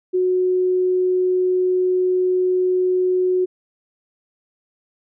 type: tone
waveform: sine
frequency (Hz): 366.9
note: F#4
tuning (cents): -15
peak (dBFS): -15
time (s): 0.13-3.46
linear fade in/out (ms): 20
effects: none